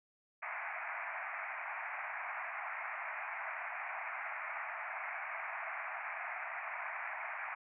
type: band-pass noise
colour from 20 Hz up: white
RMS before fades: -42 dBFS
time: 0.42-7.55 s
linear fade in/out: 10 ms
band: 640 to 2400 Hz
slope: 96 dB/octave
effects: none